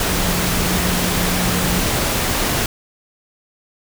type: tone in noise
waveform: sine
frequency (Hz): 179.6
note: F3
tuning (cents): +49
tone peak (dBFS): -22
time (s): 0.08-1.81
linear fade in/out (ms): 2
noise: pink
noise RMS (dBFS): -19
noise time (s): 0-2.66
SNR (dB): -6
effects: none